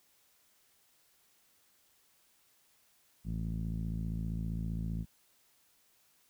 sawtooth tone with low-pass filter, 55.2 Hz, A1, 6 cents sharp, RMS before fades -36 dBFS, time 3.24-5.06 s, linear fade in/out 50 ms, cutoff 190 Hz, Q 3.3, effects white hiss -69 dBFS RMS until 6.29 s

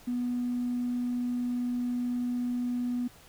triangle tone with tanh clipping, 245 Hz, B3, 14 cents flat, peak -27 dBFS, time 0.07-3.08 s, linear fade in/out 10 ms, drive 1 dB, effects pink hiss -55 dBFS RMS until 3.28 s

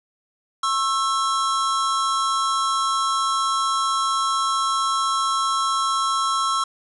square tone pair together, 1089 / 1324.6 Hz, C#6 / E6, -31 / +8 cents, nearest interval minor third, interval 339 cents, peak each -23 dBFS, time 0.63-6.64 s, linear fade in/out 5 ms, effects resampled to 24000 Hz + 8-bit

